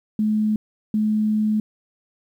sine tone pair in turn, 214.3 / 214.3 Hz, A3 / A3, -45 / -45 cents, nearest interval unison, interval 0 cents, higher neither, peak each -17 dBFS, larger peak neither, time 0.19-0.56 / 0.94-1.6 s, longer second, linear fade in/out 2 ms, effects 9-bit

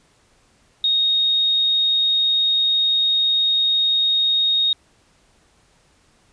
sine tone, 3729 Hz, A#7, in tune, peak -15 dBFS, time 0.84-4.73 s, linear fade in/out 2 ms, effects pink hiss -58 dBFS RMS until 6.32 s + resampled to 22050 Hz

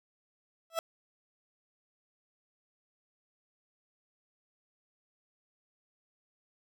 30% pulse tone with exponential growth, 659.3 Hz, E5, in tune, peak -23 dBFS, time 0.7-0.79 s, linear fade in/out 1 ms, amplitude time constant 18 ms, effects none

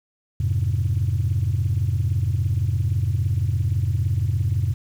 sine chord, F minor, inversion none, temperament just, 87.31 / 104.77 / 130.96 Hz, F2 / Ab2 / C3, 0 / +16 / +2 cents, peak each -22 / -21 / -24 dBFS, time 0.4-4.74 s, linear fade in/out 5 ms, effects tanh soft clip ceiling -13 dBFS + 8-bit

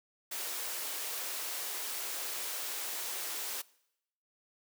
white high-pass noise, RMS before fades -38 dBFS, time 0.31-3.62 s, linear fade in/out 10 ms, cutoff 340 Hz, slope 24 dB/octave, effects noise-tail reverb RT60 0.8 s tail -22 dB re dry

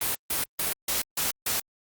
white noise bursts, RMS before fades -27 dBFS, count 6, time 0.01-1.6 s, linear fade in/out 5 ms, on 140 ms, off 150 ms, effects Opus 32 kbps

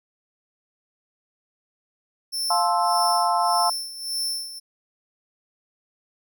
sawtooth tone with tremolo, 5360 Hz, E8, 28 cents sharp, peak -21 dBFS, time 2.32-4.6 s, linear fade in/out 20 ms, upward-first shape sine, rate 1.7 Hz, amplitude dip 75%
sine chord, F major seventh, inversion none, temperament equal with one note detuned, 698.5 / 875.9 / 1046.5 / 1318.5 Hz, F5 / A5 / C6 / E6, 0 / -8 / 0 / 0 cents, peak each -23 / -23 / -24 / -28 dBFS, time 2.5-3.7 s, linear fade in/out 5 ms
effects none

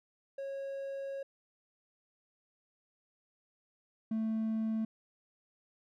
triangle tone pair in turn, 548 / 221.1 Hz, C#5 / A3, -20 / +9 cents, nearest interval octave + major third, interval 1571 cents, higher first, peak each -35 / -28 dBFS, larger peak second, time 0.38-1.23 / 4.11-4.85 s, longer first, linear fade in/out 5 ms, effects tanh soft clip ceiling -24 dBFS

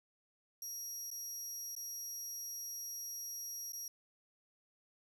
30% pulse tone with dropouts, 5680 Hz, F8, 28 cents sharp, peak -38 dBFS, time 0.62-3.88 s, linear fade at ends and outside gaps 2 ms, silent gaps 1.104-1.113 / 1.752-1.764 / 3.722-3.732 s, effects none

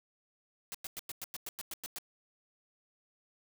white noise bursts, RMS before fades -41 dBFS, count 11, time 0.72-1.985 s, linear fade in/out 0 ms, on 25 ms, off 99 ms, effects none

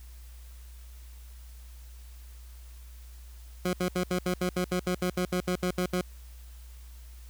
20% pulse tone bursts, 180.8 Hz, F#3, 40 cents flat, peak -21 dBFS, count 16, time 3.65-6.013 s, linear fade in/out 5 ms, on 83 ms, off 69 ms, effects added 60 Hz sine -44 dBFS peak until 7.29 s + white hiss -58 dBFS RMS until 7.29 s

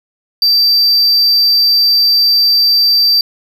triangle tone, 4671 Hz, D8, 10 cents flat, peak -6 dBFS, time 0.42-3.21 s, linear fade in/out 2 ms, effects none

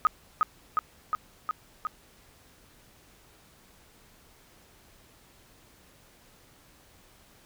sine tone with echo, 1257 Hz, D#6, 17 cents sharp, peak -17 dBFS, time 0.05-0.07 s, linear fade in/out 0 ms, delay 360 ms, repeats 5, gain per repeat -2 dB, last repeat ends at 1.87 s, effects pink hiss -58 dBFS RMS until 7.45 s

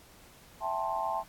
sine chord, A minor seventh, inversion second, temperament just, 660 / 792 / 880 / 1056 Hz, E5 / G5 / A5 / C6, +2 / +18 / 0 / +16 cents, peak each -36 / -36 / -33 / -36 dBFS, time 0.6-1.24 s, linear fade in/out 50 ms, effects pink hiss -56 dBFS RMS until 1.28 s + AAC 64 kbps

